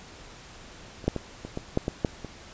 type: clicks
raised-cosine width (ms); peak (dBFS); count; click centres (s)
2; -26 / -9 / -16 / -22 / -17 / -9 / -13 / -9 / -22; 9; 1.042 / 1.08 / 1.163 / 1.45 / 1.574 / 1.774 / 1.881 / 2.048 / 2.247
effects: pink hiss -47 dBFS RMS until 2.53 s + resampled to 16000 Hz